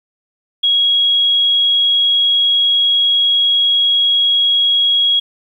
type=tone; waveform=sine; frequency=3310 Hz; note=G#7; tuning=6 cents flat; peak=-10 dBFS; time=0.63-5.2 s; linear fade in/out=10 ms; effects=8-bit